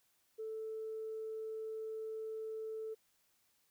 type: tone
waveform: sine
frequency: 440 Hz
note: A4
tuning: in tune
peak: -39 dBFS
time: 0.38-2.95 s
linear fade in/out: 20 ms
effects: tanh soft clip ceiling -35 dBFS + white hiss -75 dBFS RMS until 3.7 s